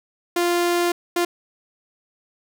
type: tone bursts at uneven times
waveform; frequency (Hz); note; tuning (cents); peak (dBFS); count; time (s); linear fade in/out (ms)
sawtooth; 348.3; F4; -5; -14; 2; 0.36-0.92 / 1.16-1.25; 5
effects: none